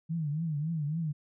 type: tone with vibrato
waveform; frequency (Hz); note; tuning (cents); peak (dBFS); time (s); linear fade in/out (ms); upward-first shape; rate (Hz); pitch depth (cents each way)
sine; 155.56; D#3; 0; -29; 0.09-1.13; 20; triangle; 3.6; 160
effects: none